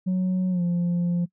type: tone with pitch glide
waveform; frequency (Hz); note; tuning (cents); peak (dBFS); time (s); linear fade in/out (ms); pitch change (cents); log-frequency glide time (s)
sine; 184.6 to 174.24; F#3 to F3; -4 to -4; -18; 0.06-1.26; 20; -100; 0.5-0.62
effects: noise-tail reverb RT60 0.1 s tail -23 dB re dry + tanh soft clip ceiling -20 dBFS